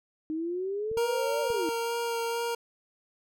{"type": "exponential two-way sweep", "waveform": "sine", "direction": "up then down", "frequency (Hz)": [308.2, 593, 308.2], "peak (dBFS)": -29, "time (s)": [0.3, 1.69], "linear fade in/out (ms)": 0, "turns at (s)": 1.41}
{"type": "clicks", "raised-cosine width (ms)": 5, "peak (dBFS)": -33, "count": 3, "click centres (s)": [0.915, 0.971, 1.503]}
{"type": "tone with vibrato", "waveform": "25% pulse", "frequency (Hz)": 466.2, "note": "A#4", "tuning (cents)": 0, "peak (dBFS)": -25, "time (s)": [0.97, 2.55], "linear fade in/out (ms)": 5, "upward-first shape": "sine", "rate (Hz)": 2.2, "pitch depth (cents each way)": 13}
{"effects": []}